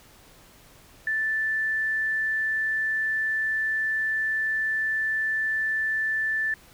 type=tone; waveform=sine; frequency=1760 Hz; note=A6; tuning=in tune; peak=-23 dBFS; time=1.07-6.54 s; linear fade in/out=2 ms; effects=pink hiss -53 dBFS RMS until 6.73 s